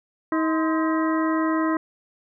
harmonic tone with a mistuned harmonic, 318.3 Hz, D#4, 39 cents sharp, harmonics 1 / 2 / 3 / 4 / 5 / 6, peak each -21 / -30 / -28 / -31 / -36 / -34 dBFS, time 0.32-1.77 s, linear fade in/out 2 ms, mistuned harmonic 3, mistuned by +140 cents, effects none

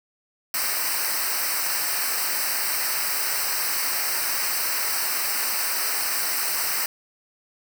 white noise with comb filter, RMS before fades -25 dBFS, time 0.54-6.86 s, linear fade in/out 2 ms, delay 0.29 ms, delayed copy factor -0.95, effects none

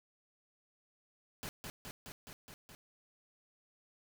pink noise with echo, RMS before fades -43 dBFS, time 1.43-1.49 s, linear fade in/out 0 ms, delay 210 ms, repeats 6, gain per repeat -2 dB, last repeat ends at 2.75 s, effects none

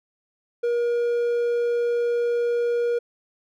triangle tone, 475.8 Hz, A#4, 35 cents sharp, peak -18 dBFS, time 0.63-2.99 s, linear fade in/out 10 ms, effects none

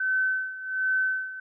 sine tone with tremolo, 1526 Hz, G6, 47 cents flat, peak -21 dBFS, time 0-1.4 s, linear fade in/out 5 ms, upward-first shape sine, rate 1.3 Hz, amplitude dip 80%, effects none

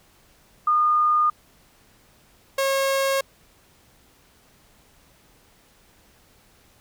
sine / sawtooth tone pair in turn, 1220 / 543.4 Hz, D#6 / C#5, -34 / -35 cents, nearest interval octave + major second, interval 1401 cents, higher first, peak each -16 dBFS, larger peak neither, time 0.67-1.3 / 2.58-3.21 s, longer neither, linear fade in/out 5 ms, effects pink hiss -57 dBFS RMS until 6.8 s

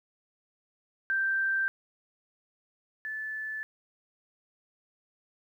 sine tone pair in turn, 1568 / 1743 Hz, G6 / A6, 0 / -17 cents, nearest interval major second, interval 183 cents, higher second, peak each -25 / -33 dBFS, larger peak first, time 1.1-1.68 / 3.05-3.63 s, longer neither, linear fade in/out 0 ms, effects 11-bit

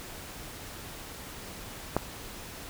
click, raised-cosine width 1 ms, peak -10 dBFS, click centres 1.966 s, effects pink hiss -43 dBFS RMS until 2.69 s

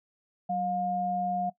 sine tone pair together, 188.5 / 711.7 Hz, F#3 / F5, +32 / +33 cents, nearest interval octave + major seventh, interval 2301 cents, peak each -34 / -28 dBFS, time 0.49-1.5 s, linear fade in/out 10 ms, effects noise-tail reverb RT60 0.1 s tail -17 dB re dry

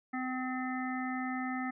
harmonic tone, 256.4 Hz, C4, 35 cents flat, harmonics 1 / 3 / 5 / 7 / 8, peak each -35 / -40 / -42 / -43 / -44 dBFS, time 0.13-1.71 s, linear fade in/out 10 ms, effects none

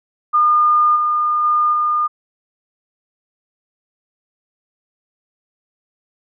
sine tone with level steps, 1214 Hz, D#6, 43 cents flat, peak -10 / -14 / -12 / -14 dBFS, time 0.33-2.08 s, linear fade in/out 20 ms, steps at 0.95 / 1.43 / 1.72 s, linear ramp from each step 20 ms, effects none

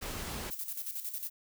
pink noise, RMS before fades -39 dBFS, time 0.01-0.51 s, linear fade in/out 20 ms
violet noise with tremolo, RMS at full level -37 dBFS, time 0.5-1.3 s, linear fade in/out 20 ms, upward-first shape square, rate 11 Hz, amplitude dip 60%
effects none

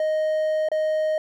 triangle tone with dropouts, 622.3 Hz, D#5, in tune, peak -18 dBFS, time 0-1.18 s, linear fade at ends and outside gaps 2 ms, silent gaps 0.687-0.716 s, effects none

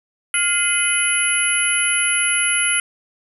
sine tone cluster, 1410 / 2066 / 2508 / 2981 / 10940 Hz, F6 / C7 / D#7 / F#7 / F9, +16 / -22 / +13 / +12 / -37 cents, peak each -22 / -23 / -27 / -24 / -19 dBFS, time 0.34-2.8 s, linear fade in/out 2 ms, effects none

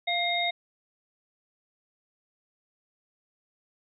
sine tone cluster, 694 / 2114 / 3719 Hz, F5 / C7 / A#7, -11 / +17 / -5 cents, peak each -29 / -29 / -29 dBFS, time 0.07-0.51 s, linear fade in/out 10 ms, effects none

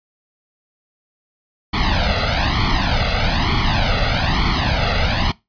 pink noise with flanger, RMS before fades -17 dBFS, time 1.73-5.32 s, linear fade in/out 10 ms, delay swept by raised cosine 0.91 to 1.49 ms, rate 1.1 Hz, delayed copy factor +1, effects noise-tail reverb RT60 0.2 s tail -21 dB re dry + resampled to 11025 Hz

